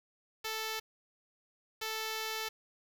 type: tone bursts at uneven times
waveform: 5% pulse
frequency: 440 Hz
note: A4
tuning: in tune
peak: -24 dBFS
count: 2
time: 0.44-0.8 / 1.81-2.49 s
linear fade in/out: 10 ms
effects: 9-bit